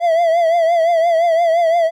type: tone with vibrato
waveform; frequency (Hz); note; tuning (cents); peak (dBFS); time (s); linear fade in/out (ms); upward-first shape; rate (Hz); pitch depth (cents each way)
triangle; 670; E5; +28; -9; 0-1.91; 50; triangle; 5.8; 84
effects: none